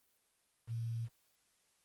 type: tone with quantisation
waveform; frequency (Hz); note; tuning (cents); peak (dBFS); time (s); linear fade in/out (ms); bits
sine; 115.4; A#2; -17; -36; 0.67-1.09; 50; 10
effects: white hiss -75 dBFS RMS until 1.84 s + Opus 32 kbps